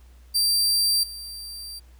sawtooth tone with level steps, 4699 Hz, D8, in tune, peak -16 / -32 dBFS, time 0.34-1.8 s, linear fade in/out 20 ms, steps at 1.03 s, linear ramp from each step 5 ms, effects added 61 Hz sine -47 dBFS peak until 1.99 s + pink hiss -61 dBFS RMS until 1.99 s

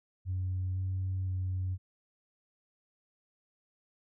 sine tone with pitch steps, 92.5 / 93.9 / 92.7 Hz, F#2 / F#2 / F#2, 0 / +26 / +4 cents, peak -29 dBFS, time 0.25-1.78 s, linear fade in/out 50 ms, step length 510 ms, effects tanh soft clip ceiling -27 dBFS

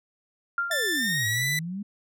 sine tone with exponential decay, 1392 Hz, F6, 6 cents flat, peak -21 dBFS, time 0.58-1.04 s, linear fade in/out 2 ms, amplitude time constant 99 ms
sine exponential two-way sweep, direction down then up, 698.5 to 105.8 to 210.4 Hz, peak -30 dBFS, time 0.7-1.83 s, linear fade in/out 10 ms, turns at 1.27 s
sawtooth tone with pitch glide, 1769 to 1985.6 Hz, A6 to B6, +9 to +9 cents, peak -21 dBFS, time 0.71-1.59 s, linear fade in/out 2 ms, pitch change +200 cents, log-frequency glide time 0.94-1.45 s
effects none

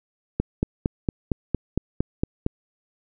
click train, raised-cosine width 3 ms, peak -8 dBFS, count 10, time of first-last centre 0.4-2.464 s, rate 4.36 Hz, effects none

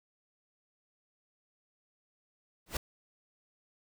pink noise with exponential growth, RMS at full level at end -28 dBFS, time 2.66-2.77 s, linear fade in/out 5 ms, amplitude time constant 22 ms, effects none

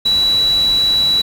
sine tone in noise, 3929 Hz, B7, 10 cents flat, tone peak -11 dBFS, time 0.05-1.22 s, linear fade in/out 10 ms, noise pink, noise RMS -29 dBFS, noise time 0.05-1.22 s, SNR +15 dB, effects none

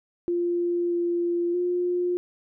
sine tone with pitch steps, 347.8 / 345.8 / 355.3 Hz, F4 / F4 / F4, -7 / -17 / +30 cents, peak -22 dBFS, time 0.28-2.17 s, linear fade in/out 0 ms, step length 630 ms, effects none

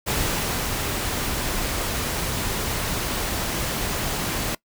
pink noise with ADSR envelope, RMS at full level -23 dBFS, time 0.06-4.55 s, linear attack 26 ms, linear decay 500 ms, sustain -3 dB, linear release 4 ms, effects noise-tail reverb RT60 0.1 s tail -22 dB re dry

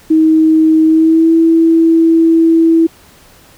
sine tone with pitch glide, 316.8 to 328 Hz, D#4 to E4, +31 to -9 cents, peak -5 dBFS, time 0.1-2.87 s, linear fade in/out 10 ms, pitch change +60 cents, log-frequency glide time 0.85-1.33 s, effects pink hiss -43 dBFS RMS until 3.57 s

